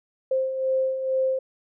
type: beating tone pair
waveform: sine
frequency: 523.3 / 525.5 Hz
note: C5 / C5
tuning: 0 / +7 cents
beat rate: 2.2 Hz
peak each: -30 / -22 dBFS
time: 0.31-1.39 s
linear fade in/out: 5 ms
effects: none